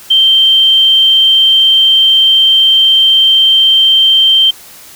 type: tone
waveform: sine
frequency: 3136 Hz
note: G7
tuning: in tune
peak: -4 dBFS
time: 0.1-4.51 s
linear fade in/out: 10 ms
effects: white hiss -35 dBFS RMS until 4.95 s